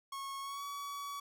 45% pulse tone with pitch glide, 1095 to 1133.6 Hz, C#6 to C#6, -22 to +38 cents, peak -40 dBFS, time 0.12-1.2 s, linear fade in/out 5 ms, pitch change +60 cents, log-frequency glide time 0.4-0.64 s, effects none

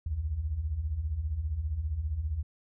sine beating tone pair, 64.8 / 79.8 Hz, C2 / D#2, -16 / +44 cents, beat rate 15 Hz, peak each -36 / -30 dBFS, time 0.06-2.43 s, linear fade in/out 5 ms, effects none

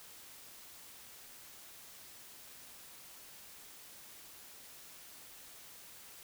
silence, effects white hiss -54 dBFS RMS until 6.23 s

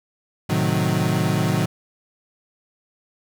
35% pulse chord, A diminished seventh, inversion none, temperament equal, 110 / 130.81 / 155.56 / 185 Hz, A2 / C3 / Eb3 / Gb3, 0 / 0 / 0 / 0 cents, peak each -23 / -24 / -21 / -22 dBFS, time 0.49-1.66 s, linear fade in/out 10 ms, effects none

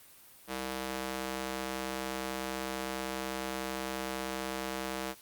square tone with high-pass filter, 65.41 Hz, C2, in tune, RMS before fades -37 dBFS, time 0.47-5.15 s, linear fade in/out 50 ms, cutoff 320 Hz, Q 0.6, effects white hiss -56 dBFS RMS until 5.21 s + Opus 32 kbps

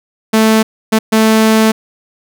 sawtooth tone bursts at uneven times, 220 Hz, A3, in tune, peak -3 dBFS, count 3, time 0.33-0.63 / 0.92-0.99 / 1.12-1.72 s, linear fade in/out 10 ms, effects none

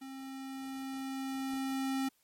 square tone with level ramp, 267.3 Hz, C4, 37 cents sharp, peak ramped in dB -44 to -31 dBFS, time 0.01-2.09 s, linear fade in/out 10 ms, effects white hiss -72 dBFS RMS until 2.23 s + MP3 64 kbps

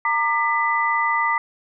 sine tone cluster, 921 / 1195 / 1993 Hz, A#5 / D6 / B6, -21 / +30 / +15 cents, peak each -22 dBFS, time 0.05-1.38 s, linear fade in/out 2 ms, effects none

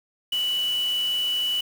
sine tone in noise, 2960 Hz, F#7, in tune, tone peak -22 dBFS, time 0.32-1.61 s, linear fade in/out 5 ms, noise white, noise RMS -39 dBFS, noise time 0.32-1.61 s, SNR +14 dB, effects none

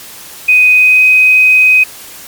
sine tone with pitch glide, 2500 to 2514 Hz, D#7 to D#7, +8 to +17 cents, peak -3 dBFS, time 0.48-1.84 s, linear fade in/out 10 ms, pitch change +9 cents, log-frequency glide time 0.74-1.03 s, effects white hiss -31 dBFS RMS until 2.27 s + MP3 96 kbps

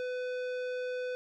sine tone with tanh clipping, 501 Hz, B4, 25 cents sharp, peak -35 dBFS, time 0-1.15 s, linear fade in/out 0 ms, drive 15 dB, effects none

